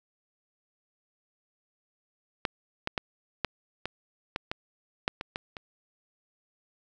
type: clicks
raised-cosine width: 0.3 ms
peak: -10 / -13 / -12 / -10 / -16 / -14 / -15 / -9 / -18 / -16 / -23 dBFS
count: 11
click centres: 2.452 / 2.874 / 2.978 / 3.447 / 3.856 / 4.361 / 4.515 / 5.079 / 5.211 / 5.359 / 5.568 s
effects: none